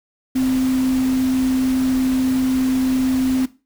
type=tone in noise; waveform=sine; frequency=259.5 Hz; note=C4; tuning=14 cents flat; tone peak=-15 dBFS; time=0.35-3.46 s; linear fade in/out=10 ms; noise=pink; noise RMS=-32 dBFS; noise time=0.35-3.46 s; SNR=+14 dB; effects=noise-tail reverb RT60 0.3 s tail -17 dB re dry